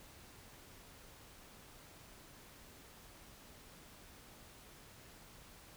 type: silence
effects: pink hiss -58 dBFS RMS until 5.76 s